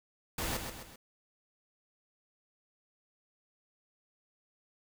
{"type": "noise with echo", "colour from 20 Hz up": "pink", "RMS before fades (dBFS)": -35, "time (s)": [0.38, 0.57], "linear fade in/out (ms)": 5, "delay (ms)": 130, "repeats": 3, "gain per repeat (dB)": -6, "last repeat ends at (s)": 0.96, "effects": []}